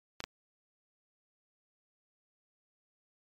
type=clicks; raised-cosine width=0.2 ms; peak=-19 dBFS; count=2; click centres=0.204 / 0.24 s; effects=MP3 96 kbps